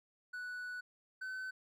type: tone pair in turn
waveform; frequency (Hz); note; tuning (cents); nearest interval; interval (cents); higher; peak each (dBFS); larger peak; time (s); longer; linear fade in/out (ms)
triangle; 1480 / 1520.7; F#6 / F#6; 0 / +47; unison; 47; second; -39 / -38; second; 0.33-0.81 / 1.21-1.51; first; 10
effects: none